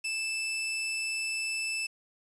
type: tone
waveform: sawtooth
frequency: 2637 Hz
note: E7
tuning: in tune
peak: -27 dBFS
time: 0.04-1.87 s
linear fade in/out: 10 ms
effects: resampled to 24000 Hz + 9-bit